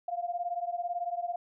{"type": "beating tone pair", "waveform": "sine", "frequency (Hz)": [694, 712], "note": ["F5", "F5"], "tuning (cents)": [-11, 33], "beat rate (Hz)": 18, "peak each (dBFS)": [-33, -35], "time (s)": [0.08, 1.36], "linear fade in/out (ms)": 5, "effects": []}